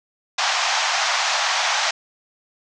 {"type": "band-pass noise", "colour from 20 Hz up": "pink", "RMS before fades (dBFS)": -21, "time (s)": [0.38, 1.91], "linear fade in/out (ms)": 5, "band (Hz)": [680, 6700], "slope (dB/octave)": 48, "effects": []}